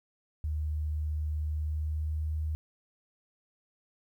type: tone with pitch glide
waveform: sine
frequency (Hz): 76.3 to 77.5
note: D#2 to D#2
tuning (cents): -33 to -6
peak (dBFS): -29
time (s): 0.44-2.55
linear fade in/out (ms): 0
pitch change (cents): +27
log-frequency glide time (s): 1.44-2.35
effects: 11-bit